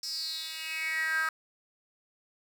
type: tone with high-pass filter sweep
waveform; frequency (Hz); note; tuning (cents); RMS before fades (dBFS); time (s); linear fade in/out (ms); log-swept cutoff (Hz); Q
10% pulse; 319.1; D#4; +44; -33; 0.03-1.29; 2; 5500 to 1400; 7.1
effects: none